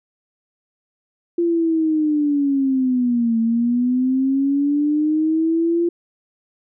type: linear two-way sweep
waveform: sine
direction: down then up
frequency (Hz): 345 to 225.3 to 345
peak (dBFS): -15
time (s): 1.38-5.89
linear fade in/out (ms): 5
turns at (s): 3.39
effects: none